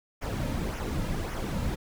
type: noise with flanger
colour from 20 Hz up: brown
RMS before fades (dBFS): -31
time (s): 0.21-1.76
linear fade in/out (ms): 20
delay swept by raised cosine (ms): 0.23 to 2.73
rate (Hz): 1.8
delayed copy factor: -0.6
effects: none